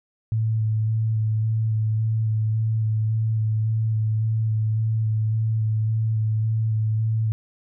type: tone with vibrato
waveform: sine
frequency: 110 Hz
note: A2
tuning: in tune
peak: -19 dBFS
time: 0.32-7.32 s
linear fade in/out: 0 ms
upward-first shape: square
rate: 1.8 Hz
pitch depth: 13 cents each way
effects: none